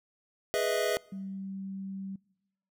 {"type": "chord", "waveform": "square", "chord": "E major seventh", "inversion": "first", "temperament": "equal", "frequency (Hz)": [415.3, 493.9, 622.3, 659.3], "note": ["G#4", "B4", "D#5", "E5"], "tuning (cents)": [0, 0, 0, 0], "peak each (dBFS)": -33, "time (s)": [0.54, 0.97], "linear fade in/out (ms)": 0}
{"type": "tone", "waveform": "sine", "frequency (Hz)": 193.5, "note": "G3", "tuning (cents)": -22, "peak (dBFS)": -36, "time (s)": [1.12, 2.16], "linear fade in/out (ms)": 5}
{"effects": ["noise-tail reverb RT60 1.0 s tail -25 dB re dry"]}